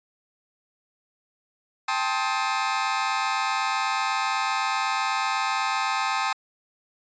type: chord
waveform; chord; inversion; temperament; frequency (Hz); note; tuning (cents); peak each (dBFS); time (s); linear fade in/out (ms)
sawtooth; A half-diminished seventh; third; just; 792 / 880 / 1056 / 1267.2; G5 / A5 / C6 / Eb6; +18 / 0 / +16 / +31; -25; 1.88-6.33; 5
effects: resampled to 16000 Hz